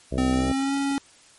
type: harmonic tone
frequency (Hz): 64.4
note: C2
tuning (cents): -27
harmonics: 1 / 2 / 3 / 4 / 5 / 6 / 7 / 8 / 9 / 10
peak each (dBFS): -28 / -31 / -33 / -34 / -35 / -36 / -36 / -37 / -38 / -38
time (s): 0.11-0.53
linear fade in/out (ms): 20
type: tone with pitch glide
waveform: square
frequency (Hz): 257.4 to 277.5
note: C4 to C#4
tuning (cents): -28 to +2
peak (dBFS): -23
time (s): 0.18-0.98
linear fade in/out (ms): 0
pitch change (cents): +130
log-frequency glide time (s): 0.3-0.74
effects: white hiss -53 dBFS RMS until 1.38 s + MP3 48 kbps